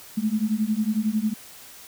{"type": "beating tone pair", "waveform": "sine", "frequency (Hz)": [210.2, 221.2], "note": ["G#3", "A3"], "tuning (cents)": [21, 9], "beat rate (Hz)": 11, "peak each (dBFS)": -24, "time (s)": [0.17, 1.34], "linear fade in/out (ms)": 10, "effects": ["white hiss -45 dBFS RMS until 1.87 s"]}